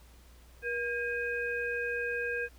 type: tone cluster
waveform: sine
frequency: 478.4 / 1616 / 2508 Hz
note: A#4 / G#6 / D#7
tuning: +45 / -48 / +13 cents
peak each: -35 / -33 / -39 dBFS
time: 0.62-2.49 s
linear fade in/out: 50 ms
effects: added 60 Hz sine -54 dBFS peak until 2.58 s + pink hiss -61 dBFS RMS until 2.58 s